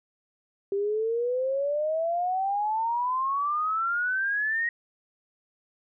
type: exponential sweep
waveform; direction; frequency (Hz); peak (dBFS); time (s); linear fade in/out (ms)
sine; up; 392 to 1893; -24; 0.72-4.69; 2
effects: none